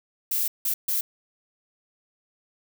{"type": "noise bursts at uneven times", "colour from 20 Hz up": "violet", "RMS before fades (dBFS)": -25, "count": 3, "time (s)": [[0.31, 0.48], [0.65, 0.74], [0.88, 1.01]], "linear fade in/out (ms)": 5, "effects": []}